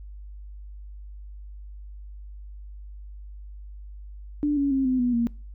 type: tone with pitch steps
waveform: sine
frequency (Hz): 293.7 / 280.8 / 268.4 / 256.6 / 245.3 / 234.5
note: D4 / C#4 / C4 / C4 / B3 / A#3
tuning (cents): 0 / +22 / +44 / -34 / -12 / +11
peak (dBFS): -20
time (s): 4.43-5.27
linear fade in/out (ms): 0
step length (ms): 140
effects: noise-tail reverb RT60 0.4 s tail -24 dB re dry + added 50 Hz sine -38 dBFS peak until 5.54 s